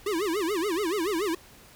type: tone with vibrato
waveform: square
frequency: 370 Hz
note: F#4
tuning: in tune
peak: -26 dBFS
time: 0.06-1.35 s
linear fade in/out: 5 ms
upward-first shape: sine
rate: 7 Hz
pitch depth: 260 cents each way
effects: pink hiss -52 dBFS RMS until 1.75 s